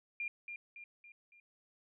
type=tone with echo; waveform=sine; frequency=2399 Hz; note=D7; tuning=36 cents sharp; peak=-36 dBFS; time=0.2-0.28 s; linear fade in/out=2 ms; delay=280 ms; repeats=4; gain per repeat=-6 dB; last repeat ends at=1.4 s; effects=none